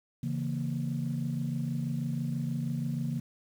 sine chord, A# diminished, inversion first, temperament equal, 138.59 / 164.81 / 233.1 Hz, C#3 / E3 / A#3, 0 / 0 / 0 cents, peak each -32 / -34 / -34 dBFS, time 0.23-3.2 s, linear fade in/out 5 ms, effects tanh soft clip ceiling -22 dBFS + 9-bit

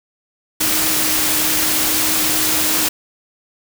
sine tone in noise, 311.1 Hz, D#4, in tune, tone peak -27 dBFS, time 0.6-2.89 s, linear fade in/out 10 ms, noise white, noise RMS -17 dBFS, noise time 0.6-2.89 s, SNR -13 dB, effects none

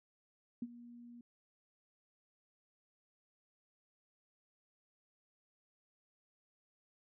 sine tone with ADSR envelope, 238.8 Hz, A#3, 42 cents sharp, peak -35 dBFS, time 0.62-1.21 s, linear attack 4 ms, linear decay 41 ms, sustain -16 dB, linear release 3 ms, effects none

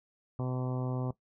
harmonic tone, 127.3 Hz, C3, 47 cents flat, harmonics 1 / 2 / 3 / 4 / 5 / 6 / 7 / 8 / 9, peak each -32 / -38 / -42 / -44 / -46 / -48 / -49 / -50 / -51 dBFS, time 0.39-1.11 s, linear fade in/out 2 ms, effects noise-tail reverb RT60 0.1 s tail -17 dB re dry

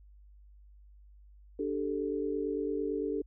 sine chord, D suspended fourth, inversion none, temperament just, 293.7 / 391.6 / 440.5 Hz, D4 / G4 / A4, 0 / -2 / +2 cents, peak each -35 / -35 / -34 dBFS, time 1.59-3.22 s, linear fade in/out 5 ms, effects added 50 Hz sine -53 dBFS peak until 3.26 s

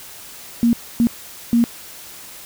sine tone bursts at uneven times, 234.7 Hz, A#3, 12 cents sharp, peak -11 dBFS, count 3, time 0.63-0.73 / 1-1.07 / 1.53-1.64 s, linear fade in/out 0 ms, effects white hiss -38 dBFS RMS until 2.45 s

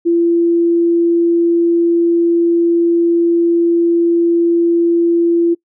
sine tone, 339.7 Hz, F4, 48 cents flat, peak -9 dBFS, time 0.05-5.55 s, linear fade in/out 20 ms, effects noise-tail reverb RT60 0.1 s tail -23 dB re dry

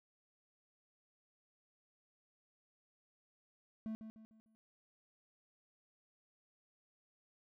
triangle tone with echo, 220 Hz, A3, in tune, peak -37 dBFS, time 3.86-3.95 s, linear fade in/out 0 ms, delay 150 ms, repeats 4, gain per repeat -8 dB, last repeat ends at 4.55 s, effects none

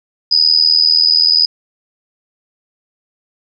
sine tone with amplitude modulation, 4978 Hz, D#8, in tune, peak -4 dBFS, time 0.31-1.46 s, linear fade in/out 10 ms, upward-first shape sine, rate 80.2 Hz, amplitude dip 90%, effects none

